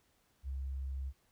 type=tone; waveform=sine; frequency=67.1 Hz; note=C2; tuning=44 cents sharp; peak=-36 dBFS; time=0.43-1.13 s; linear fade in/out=50 ms; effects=pink hiss -73 dBFS RMS until 1.31 s